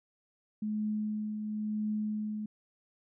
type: tone with tremolo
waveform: sine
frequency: 212.9 Hz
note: G#3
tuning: 43 cents sharp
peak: -29 dBFS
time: 0.62-2.46 s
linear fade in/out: 5 ms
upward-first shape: triangle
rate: 0.97 Hz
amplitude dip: 45%
effects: none